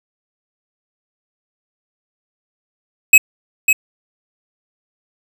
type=tone with echo; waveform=square; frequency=2558 Hz; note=D#7; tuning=47 cents sharp; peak=-3 dBFS; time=3.13-3.18 s; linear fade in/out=5 ms; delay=550 ms; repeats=1; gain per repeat=-7 dB; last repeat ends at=3.73 s; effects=none